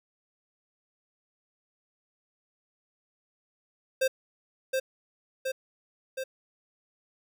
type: tone with echo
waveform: square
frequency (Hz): 526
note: C5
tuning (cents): +9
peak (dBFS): -23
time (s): 4.01-4.08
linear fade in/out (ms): 10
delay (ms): 720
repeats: 3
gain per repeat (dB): -3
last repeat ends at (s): 6.24
effects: none